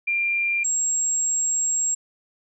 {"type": "tone pair in turn", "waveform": "sine", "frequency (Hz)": [2385, 7572], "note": ["D7", "A#8"], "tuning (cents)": [26, 26], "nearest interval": "octave + minor sixth", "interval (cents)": 2000, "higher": "second", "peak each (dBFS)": -20, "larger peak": "neither", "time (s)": [[0.07, 0.64], [0.64, 1.95]], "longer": "second", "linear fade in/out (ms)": 10, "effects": []}